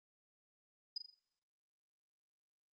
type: tone with echo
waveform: sine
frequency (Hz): 4978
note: D#8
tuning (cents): 0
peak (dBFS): -36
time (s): 0.96-0.98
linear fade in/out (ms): 5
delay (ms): 41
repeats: 4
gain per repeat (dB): -7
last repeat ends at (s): 1.144
effects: noise-tail reverb RT60 0.7 s tail -21 dB re dry + Opus 24 kbps